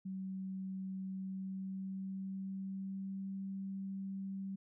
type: tone with pitch glide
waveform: sine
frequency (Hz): 190 to 193.88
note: F#3 to G3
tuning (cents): +46 to -19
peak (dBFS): -39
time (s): 0.05-4.56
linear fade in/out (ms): 10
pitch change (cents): +35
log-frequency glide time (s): 1.04-3.33
effects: none